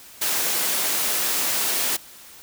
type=high-pass noise; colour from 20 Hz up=white; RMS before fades=-23 dBFS; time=0.21-1.97 s; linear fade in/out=10 ms; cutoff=210 Hz; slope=12 dB/octave; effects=white hiss -45 dBFS RMS until 2.42 s